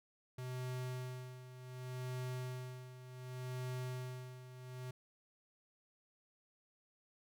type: tone with tremolo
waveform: square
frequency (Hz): 127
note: B2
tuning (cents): +49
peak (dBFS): -40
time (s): 0.38-4.91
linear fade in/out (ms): 5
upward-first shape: sine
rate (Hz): 0.67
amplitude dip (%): 75
effects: none